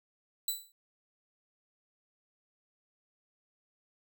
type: tone with exponential decay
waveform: 10% pulse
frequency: 3975 Hz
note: B7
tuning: 10 cents sharp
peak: -20 dBFS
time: 0.48-0.72 s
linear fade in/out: 2 ms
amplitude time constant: 51 ms
effects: none